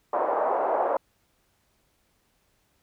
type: band-pass noise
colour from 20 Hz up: pink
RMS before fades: -25 dBFS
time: 0.13-0.97 s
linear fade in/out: 5 ms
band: 510 to 950 Hz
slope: 24 dB/octave
effects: pink hiss -69 dBFS RMS until 2.82 s